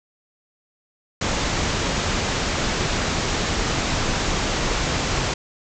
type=low-pass noise; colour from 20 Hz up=pink; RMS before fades=-23 dBFS; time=1.21-5.34 s; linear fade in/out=5 ms; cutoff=7500 Hz; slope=96 dB/octave; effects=none